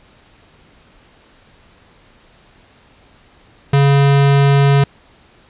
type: tone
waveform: square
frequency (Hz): 140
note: C#3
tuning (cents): +18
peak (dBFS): -9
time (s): 3.73-4.84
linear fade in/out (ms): 5
effects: pink hiss -49 dBFS RMS until 5.49 s + resampled to 8000 Hz